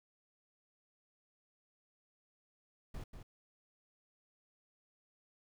brown noise with echo, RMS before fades -44 dBFS, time 2.94-3.04 s, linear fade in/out 5 ms, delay 190 ms, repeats 1, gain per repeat -6 dB, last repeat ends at 3.23 s, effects none

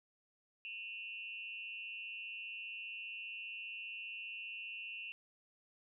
sine tone with amplitude modulation, 2700 Hz, E7, 41 cents sharp, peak -39 dBFS, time 0.65-5.12 s, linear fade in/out 0 ms, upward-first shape sine, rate 215 Hz, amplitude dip 90%, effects none

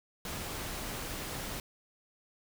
pink noise, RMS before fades -39 dBFS, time 0.25-1.6 s, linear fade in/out 2 ms, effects none

